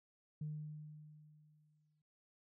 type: tone with exponential decay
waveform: sine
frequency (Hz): 151.8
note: D#3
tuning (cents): -42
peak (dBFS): -38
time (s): 0.41-2.02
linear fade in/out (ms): 5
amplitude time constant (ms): 350
effects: tanh soft clip ceiling -35 dBFS